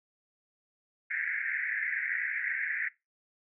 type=band-pass noise; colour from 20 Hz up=pink; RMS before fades=-33 dBFS; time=1.1-2.89 s; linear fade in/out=10 ms; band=1600 to 2200 Hz; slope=96 dB/octave; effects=noise-tail reverb RT60 0.2 s tail -19 dB re dry